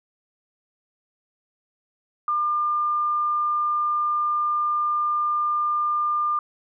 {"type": "tone", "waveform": "sine", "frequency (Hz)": 1200, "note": "D6", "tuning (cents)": 37, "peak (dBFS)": -20, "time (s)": [2.28, 6.39], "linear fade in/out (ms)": 2, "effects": []}